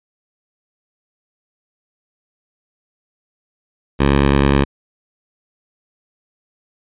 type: tone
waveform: 10% pulse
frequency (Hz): 69.7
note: C#2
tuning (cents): +10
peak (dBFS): -3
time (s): 3.99-4.65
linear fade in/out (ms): 20
effects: resampled to 8000 Hz